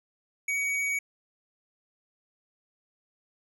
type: tone with hard clipping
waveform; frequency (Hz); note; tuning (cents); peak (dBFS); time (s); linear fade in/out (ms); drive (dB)
sine; 2254; C#7; +28; -28; 0.48-0.99; 5; 10
effects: none